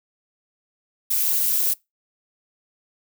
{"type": "noise with amplitude modulation", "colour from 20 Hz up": "violet", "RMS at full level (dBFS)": -17, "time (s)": [1.1, 1.74], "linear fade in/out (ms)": 10, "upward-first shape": "sine", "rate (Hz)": 253, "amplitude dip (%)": 90, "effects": ["noise-tail reverb RT60 0.2 s tail -24 dB re dry"]}